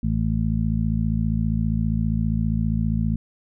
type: harmonic tone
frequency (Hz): 55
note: A1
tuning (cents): 0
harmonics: 1 / 2 / 3 / 4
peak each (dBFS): -25 / -25 / -25 / -25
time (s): 0.03-3.16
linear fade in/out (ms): 5
effects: none